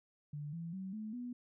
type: tone with pitch steps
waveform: sine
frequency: 147.3 / 167.26 / 189.92 / 215.7 / 244.9 Hz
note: D3 / E3 / F#3 / A3 / B3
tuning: +6 / +26 / +45 / -34 / -14 cents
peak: -40 dBFS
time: 0.33-1.33 s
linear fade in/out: 5 ms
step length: 200 ms
effects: none